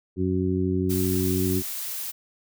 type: harmonic tone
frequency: 92.5 Hz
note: F#2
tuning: in tune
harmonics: 1 / 2 / 3 / 4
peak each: -27 / -27 / -27 / -27 dBFS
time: 0.16-1.63 s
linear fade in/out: 50 ms
type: noise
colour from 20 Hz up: blue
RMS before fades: -32 dBFS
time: 0.89-2.12 s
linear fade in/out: 20 ms
effects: none